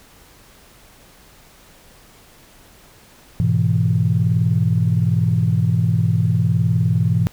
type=chord; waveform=sine; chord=E major; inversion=first; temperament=equal; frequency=103.83 / 123.47 / 164.81 Hz; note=G#2 / B2 / E3; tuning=0 / 0 / 0 cents; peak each=-18 dBFS; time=3.4-7.27 s; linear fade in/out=0 ms; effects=tanh soft clip ceiling -5 dBFS + pink hiss -48 dBFS RMS until 7.32 s